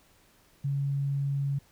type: tone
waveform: sine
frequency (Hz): 139.7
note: C#3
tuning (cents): +14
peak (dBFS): -26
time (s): 0.64-1.59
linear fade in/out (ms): 10
effects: pink hiss -62 dBFS RMS until 1.71 s